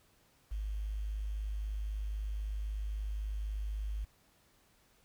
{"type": "tone with quantisation", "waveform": "sine", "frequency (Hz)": 51.91, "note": "G#1", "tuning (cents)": 0, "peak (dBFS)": -34, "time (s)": [0.51, 4.05], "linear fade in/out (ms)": 10, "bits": 10, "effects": ["pink hiss -68 dBFS RMS until 5.04 s"]}